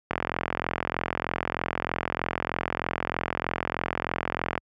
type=click train; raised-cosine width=0.5 ms; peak=-10 dBFS; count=194; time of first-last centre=0.11-4.578 s; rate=43.2 Hz; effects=high-pass 60 Hz 12 dB/octave